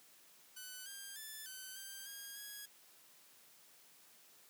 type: tone with pitch steps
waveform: 5% pulse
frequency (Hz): 1501 / 1601 / 1749 / 1526 / 1576 / 1628 / 1659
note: F#6 / G6 / A6 / G6 / G6 / G#6 / G#6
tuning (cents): +24 / +36 / -11 / -47 / +9 / -35 / -2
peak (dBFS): -37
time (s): 0.56-2.66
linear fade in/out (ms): 10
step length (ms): 300
effects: white hiss -64 dBFS RMS until 4.49 s + high-pass 150 Hz 12 dB/octave